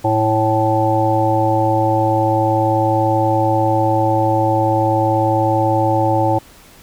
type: harmonic tone with a mistuned harmonic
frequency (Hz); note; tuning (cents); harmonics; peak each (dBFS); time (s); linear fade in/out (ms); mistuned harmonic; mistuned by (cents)
110; A2; 0; 1 / 3 / 5 / 7 / 8; -19 / -19 / -19 / -19 / -19; 0.04-6.39; 10; 8; -19
effects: pink hiss -44 dBFS RMS until 6.82 s